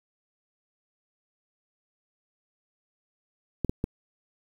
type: clicks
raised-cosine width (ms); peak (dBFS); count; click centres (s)
3; -13; 3; 3.647 / 3.695 / 3.841
effects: 8-bit